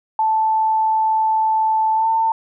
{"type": "tone with pitch glide", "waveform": "sine", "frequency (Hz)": [878, 896.4], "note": ["A5", "A5"], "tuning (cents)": [-4, 32], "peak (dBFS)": -14, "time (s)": [0.19, 2.32], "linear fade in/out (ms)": 2, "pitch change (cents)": 36, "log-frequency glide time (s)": [1.95, 2.08], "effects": []}